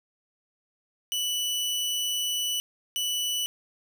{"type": "tone pair in turn", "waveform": "sawtooth", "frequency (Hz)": [2967, 2967], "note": ["F#7", "F#7"], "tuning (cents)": [4, 4], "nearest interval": "unison", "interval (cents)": 0, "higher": "neither", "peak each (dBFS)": -23, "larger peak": "neither", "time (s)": [[1.12, 2.6], [2.96, 3.46]], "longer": "first", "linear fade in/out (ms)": 0, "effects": []}